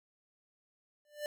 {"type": "tone with exponential growth", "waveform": "square", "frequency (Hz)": 593, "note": "D5", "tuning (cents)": 17, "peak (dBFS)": -33, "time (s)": [1.05, 1.26], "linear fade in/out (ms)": 1, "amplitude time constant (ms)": 44, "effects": []}